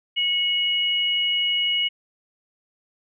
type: tone pair together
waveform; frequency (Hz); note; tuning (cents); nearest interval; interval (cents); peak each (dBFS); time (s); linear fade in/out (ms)
sine; 2200 / 2906; C#7 / F#7; -14 / -32; perfect fourth; 482; -27 / -20; 0.16-1.89; 20
effects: none